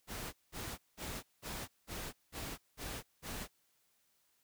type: noise bursts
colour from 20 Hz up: pink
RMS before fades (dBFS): -43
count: 8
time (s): 0.07-3.48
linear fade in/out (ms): 50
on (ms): 260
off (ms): 190
effects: white hiss -75 dBFS RMS until 4.43 s